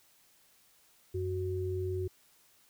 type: tone pair together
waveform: sine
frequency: 92.5 / 370 Hz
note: F#2 / F#4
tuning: 0 / 0 cents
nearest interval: 2 octaves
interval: 2400 cents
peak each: -34 / -34 dBFS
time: 1.14-2.08 s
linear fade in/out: 10 ms
effects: white hiss -65 dBFS RMS until 2.69 s